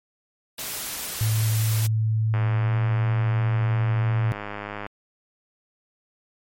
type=noise; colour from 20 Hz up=white; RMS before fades=-31 dBFS; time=0.58-1.87 s; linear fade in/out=5 ms
type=tone with pitch glide; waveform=sine; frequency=110 to 114.27 Hz; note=A2 to A#2; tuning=0 to -34 cents; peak=-19 dBFS; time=1.21-4.32 s; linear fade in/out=0 ms; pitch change=+66 cents; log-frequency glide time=2.23-2.78 s
type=click train; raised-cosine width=0.5 ms; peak=-17 dBFS; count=261; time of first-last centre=2.34-4.864 s; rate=103 Hz
effects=MP3 64 kbps